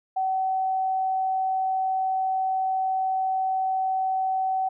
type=tone; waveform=sine; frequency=759 Hz; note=F#5; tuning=44 cents sharp; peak=-22 dBFS; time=0.16-4.69 s; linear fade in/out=10 ms; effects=none